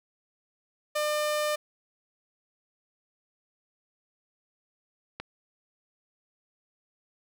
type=tone; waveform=sawtooth; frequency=600 Hz; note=D5; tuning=37 cents sharp; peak=-22 dBFS; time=0.95-1.56 s; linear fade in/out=10 ms
type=click; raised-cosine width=0.3 ms; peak=-19 dBFS; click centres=5.2 s
effects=none